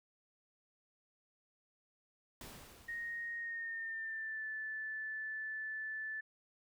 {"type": "noise with exponential decay", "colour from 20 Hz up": "pink", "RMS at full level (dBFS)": -49, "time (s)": [2.41, 3.93], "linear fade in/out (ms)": 1, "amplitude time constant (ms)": 330}
{"type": "tone with pitch glide", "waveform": "sine", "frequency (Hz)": [1864.7, 1749.9], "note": ["A#6", "A6"], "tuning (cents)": [0, -10], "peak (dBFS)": -39, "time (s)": [2.88, 6.21], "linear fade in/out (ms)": 10, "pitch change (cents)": -110, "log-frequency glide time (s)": [3.39, 4.46]}
{"effects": []}